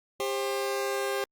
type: tone pair together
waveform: sawtooth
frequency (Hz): 398.9 / 532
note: G4 / C5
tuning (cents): +30 / +29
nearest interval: perfect fourth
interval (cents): 499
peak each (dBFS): -26 / -28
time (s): 0.2-1.24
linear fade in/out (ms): 0
effects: Opus 48 kbps